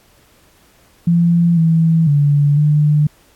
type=tone with pitch steps; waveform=sine; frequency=170.7 / 163.3 / 144.5 / 149.4 Hz; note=F3 / E3 / D3 / D3; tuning=-39 / -16 / -28 / +30 cents; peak=-9 dBFS; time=1.07-3.07 s; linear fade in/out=5 ms; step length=500 ms; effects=pink hiss -52 dBFS RMS until 3.35 s + AAC 64 kbps